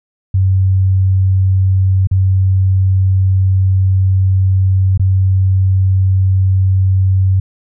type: tone with dropouts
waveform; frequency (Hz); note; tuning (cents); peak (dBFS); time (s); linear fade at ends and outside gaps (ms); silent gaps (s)
sine; 94.9; F#2; +44; -8; 0.34-7.4; 5; 2.072-2.112 / 4.976-4.995
effects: none